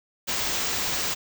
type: band-stop noise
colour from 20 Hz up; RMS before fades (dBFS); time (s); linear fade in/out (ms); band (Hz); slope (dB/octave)
white; -27; 0.27-1.15; 20; 7800 to 16000; 48
effects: none